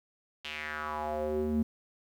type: tone with band-pass filter sweep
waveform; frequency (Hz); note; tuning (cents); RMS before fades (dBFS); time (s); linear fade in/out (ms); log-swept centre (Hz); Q
square; 76.2; D#2; -36; -33; 0.44-1.63; 10; 3100 to 220; 3.7
effects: 10-bit